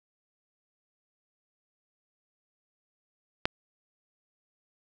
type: click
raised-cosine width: 0.3 ms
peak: -8 dBFS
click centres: 3.455 s
effects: none